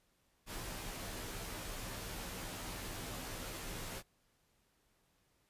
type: noise with comb filter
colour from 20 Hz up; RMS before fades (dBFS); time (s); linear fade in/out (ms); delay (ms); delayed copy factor
pink; -44; 0.46-4.03; 50; 14; -0.65
effects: pink hiss -75 dBFS RMS until 5.49 s + resampled to 32000 Hz